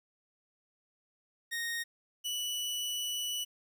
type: tone pair in turn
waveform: sawtooth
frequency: 1860 / 2958 Hz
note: A#6 / F#7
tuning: -4 / -1 cents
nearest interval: minor sixth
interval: 803 cents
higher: second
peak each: -30 / -30 dBFS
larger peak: neither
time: 1.51-1.84 / 2.24-3.45 s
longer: second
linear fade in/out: 20 ms
effects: 11-bit